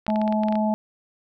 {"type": "clicks", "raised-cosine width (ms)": 0.3, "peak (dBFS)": -19, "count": 10, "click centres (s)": [0.066, 0.102, 0.159, 0.216, 0.278, 0.325, 0.435, 0.485, 0.525, 0.555]}
{"type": "harmonic tone", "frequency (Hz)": 214.7, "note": "A3", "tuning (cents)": -42, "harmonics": [1, 3, 4], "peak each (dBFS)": [-21, -26, -27], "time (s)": [0.08, 0.74], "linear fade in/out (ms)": 0}
{"effects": []}